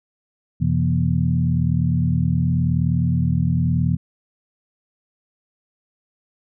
sine tone cluster, 88.2 / 129.2 / 168.4 / 237.4 Hz, F2 / C3 / E3 / A#3, +18 / -21 / +37 / +32 cents, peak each -23 / -20 / -20 / -27 dBFS, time 0.6-3.97 s, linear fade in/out 20 ms, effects none

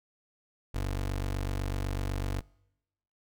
25% pulse tone, 48 Hz, G1, 36 cents flat, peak -26 dBFS, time 0.74-2.41 s, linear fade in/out 10 ms, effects noise-tail reverb RT60 0.9 s tail -25 dB re dry

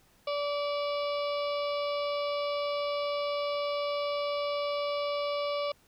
harmonic tone, 578 Hz, D5, 28 cents flat, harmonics 1 / 2 / 4 / 5 / 6 / 7 / 8 / 9, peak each -30 / -36 / -42 / -44 / -46 / -47 / -48 / -49 dBFS, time 0.27-5.72 s, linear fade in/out 5 ms, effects pink hiss -64 dBFS RMS until 5.87 s

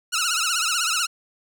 10% pulse tone with vibrato, 1365 Hz, F6, 40 cents flat, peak -12 dBFS, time 0.12-1.07 s, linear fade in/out 20 ms, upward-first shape triangle, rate 16 Hz, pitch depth 150 cents each way, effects none

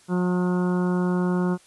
harmonic tone, 180 Hz, F#3, 47 cents flat, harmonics 1 / 2 / 3 / 4 / 5 / 6 / 7 / 8, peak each -21 / -27 / -36 / -40 / -36 / -38 / -40 / -39 dBFS, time 0.08-1.58 s, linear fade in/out 50 ms, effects white hiss -55 dBFS RMS until 1.66 s + resampled to 24000 Hz

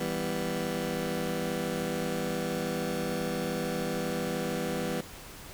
20% pulse chord, E minor, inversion none, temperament just, 164.81 / 197.78 / 247.2 Hz, E3 / G3 / B3, 0 / +16 / +2 cents, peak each -30 dBFS, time 0-5.01 s, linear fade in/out 5 ms, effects pink hiss -46 dBFS RMS until 5.53 s

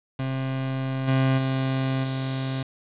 30% pulse tone with level steps, 132.6 Hz, C3, 23 cents sharp, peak -23 / -16 / -20 / -24 dBFS, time 0.19-2.63 s, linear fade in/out 5 ms, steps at 1.07 / 1.37 / 2.03 s, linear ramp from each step 20 ms, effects resampled to 8000 Hz + 7-bit

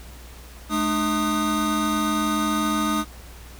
square tone cluster, 214.7 / 302.3 / 1236 Hz, A3 / D#4 / D#6, -42 / -50 / -12 cents, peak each -26 dBFS, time 0.69-3.05 s, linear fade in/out 50 ms, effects added 60 Hz sine -41 dBFS peak until 3.59 s + pink hiss -46 dBFS RMS until 3.59 s

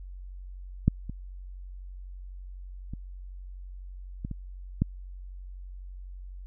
clicks, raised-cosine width 5 ms, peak -7 / -24 / -24 / -21 / -23 / -10 dBFS, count 6, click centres 0.88 / 1.096 / 2.936 / 4.249 / 4.313 / 4.82 s, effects added 46 Hz sine -39 dBFS peak until 6.46 s

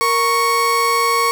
35% pulse tone pair together, 466.2 / 1108.7 Hz, A#4 / C#6, 0 / 0 cents, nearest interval octave + minor third, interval 1500 cents, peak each -19 / -13 dBFS, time 0.01-1.31 s, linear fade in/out 0 ms, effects none

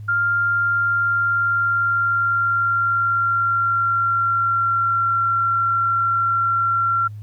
sine tone with pitch glide, 1396.9 to 1366.6 Hz, F6 to F6, 0 to -38 cents, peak -16 dBFS, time 0.08-7.08 s, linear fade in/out 10 ms, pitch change -38 cents, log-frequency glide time 0.34-5.19 s, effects added 105 Hz sine -31 dBFS peak until 7.22 s + pink hiss -61 dBFS RMS until 7.22 s

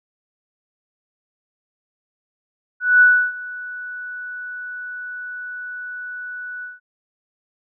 sine tone with ADSR envelope, 1480 Hz, F#6, in tune, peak -7 dBFS, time 2.8-6.8 s, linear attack 210 ms, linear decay 310 ms, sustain -21 dB, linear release 170 ms, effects none

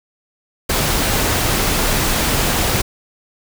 pink noise, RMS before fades -17 dBFS, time 0.69-2.82 s, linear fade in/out 10 ms, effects none

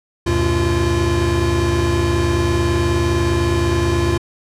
square tone cluster, 75.8 / 95.4 / 124.6 / 344.4 Hz, D#2 / G2 / B2 / F4, -45 / -47 / +16 / -24 cents, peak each -21 / -23 / -23 / -19 dBFS, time 0.26-4.18 s, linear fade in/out 10 ms, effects low-pass 9000 Hz 12 dB/octave

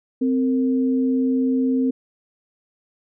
sine tone pair together, 259.7 / 459.1 Hz, C4 / A#4, -13 / -26 cents, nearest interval minor seventh, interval 987 cents, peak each -17 / -27 dBFS, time 0.21-1.91 s, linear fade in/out 10 ms, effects none

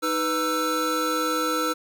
square tone cluster, 313.1 / 495 / 1330 Hz, D#4 / B4 / E6, +11 / +4 / +15 cents, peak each -29 / -29 / -26 dBFS, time 0.02-1.74 s, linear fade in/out 20 ms, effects none

